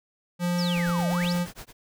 square tone with vibrato, 174.61 Hz, F3, in tune, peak -24 dBFS, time 0.39-1.47 s, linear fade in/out 50 ms, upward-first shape square, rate 1.4 Hz, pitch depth 11 cents each way
sine exponential two-way sweep, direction down then up, 5790 to 563 to 5790 Hz, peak -31 dBFS, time 0.58-1.33 s, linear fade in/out 10 ms, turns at 1.09 s
pink noise with tremolo, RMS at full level -39 dBFS, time 0.74-1.73 s, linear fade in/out 50 ms, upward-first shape sine, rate 8.4 Hz, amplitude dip 100%
effects none

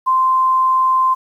sine tone, 1041 Hz, C6, 9 cents flat, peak -11 dBFS, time 0.06-1.15 s, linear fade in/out 20 ms, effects 8-bit

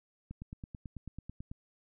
click train, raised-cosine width 5 ms, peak -30 dBFS, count 12, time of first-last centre 0.31-1.515 s, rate 9.13 Hz, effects none

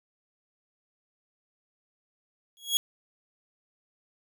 sawtooth tone with exponential growth, 3322 Hz, G#7, in tune, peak -15 dBFS, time 2.57-2.77 s, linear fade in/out 0 ms, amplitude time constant 42 ms, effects none

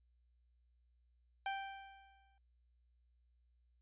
sawtooth tone with exponential decay, 783 Hz, G5, 2 cents flat, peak -32 dBFS, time 1.46-2.38 s, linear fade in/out 2 ms, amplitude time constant 200 ms, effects added 60 Hz sine -70 dBFS peak until 3.81 s + resampled to 8000 Hz

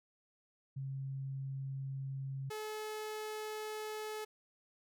sine / sawtooth tone pair in turn, 135.3 / 429.6 Hz, C#3 / A4, -42 / -41 cents, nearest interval octave + minor sixth, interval 2001 cents, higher second, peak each -38 / -36 dBFS, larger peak second, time 0.76-2.5 / 2.5-4.25 s, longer second, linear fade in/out 10 ms, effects none

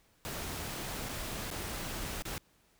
pink noise with dropouts, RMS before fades -39 dBFS, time 0.25-2.38 s, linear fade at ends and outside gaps 0 ms, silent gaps 1.088-1.092 / 1.503-1.512 / 2.222-2.253 s, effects pink hiss -68 dBFS RMS until 2.79 s

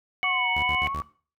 harmonic tone, 738 Hz, F#5, 5 cents flat, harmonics 1 / 3 / 4, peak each -31 / -23 / -32 dBFS, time 0.23-0.87 s, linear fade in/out 0 ms
sine exponential two-way sweep, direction down then up, 1147 to 932.3 to 1147 Hz, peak -28 dBFS, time 0.24-1.02 s, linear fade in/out 0 ms, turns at 0.5 s
sawtooth tone bursts, 75.2 Hz, D2, 42 cents sharp, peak -29 dBFS, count 4, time 0.56-1.013 s, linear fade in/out 5 ms, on 72 ms, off 55 ms
effects noise-tail reverb RT60 0.4 s tail -18 dB re dry

